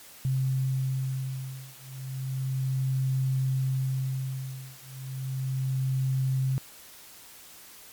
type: beating tone pair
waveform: sine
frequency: 131.8 / 132.13 Hz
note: C3 / C3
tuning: +13 / +17 cents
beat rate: 0.33 Hz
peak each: -29 dBFS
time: 0.25-6.58 s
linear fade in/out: 0 ms
effects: white hiss -49 dBFS RMS until 7.92 s + MP3 96 kbps